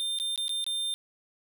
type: tone with dropouts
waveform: square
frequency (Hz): 3600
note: A7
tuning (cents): +39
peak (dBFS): -29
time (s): 0-0.94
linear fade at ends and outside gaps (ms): 0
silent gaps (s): 0.187-0.199 / 0.359-0.377 / 0.481-0.493 / 0.642-0.665
effects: none